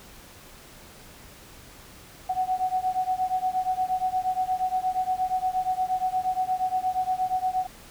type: beating tone pair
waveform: sine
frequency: 740 / 748.5 Hz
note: F#5 / F#5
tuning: 0 / +20 cents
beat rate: 8.5 Hz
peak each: -26 / -27 dBFS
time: 2.29-7.67 s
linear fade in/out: 10 ms
effects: pink hiss -48 dBFS RMS until 7.9 s